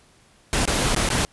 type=noise with dropouts; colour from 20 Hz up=pink; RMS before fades=-21 dBFS; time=0.53-1.25 s; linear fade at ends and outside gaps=0 ms; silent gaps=0.654-0.676 / 0.948-0.963 / 1.089-1.102 s; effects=pink hiss -56 dBFS RMS until 1.32 s + resampled to 24000 Hz